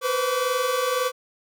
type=tone cluster; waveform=45% pulse; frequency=490.2 / 512 / 1147 Hz; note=B4 / C5 / D6; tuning=-13 / -38 / -41 cents; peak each=-28 / -25 / -26 dBFS; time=0.01-1.12 s; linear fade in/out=50 ms; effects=none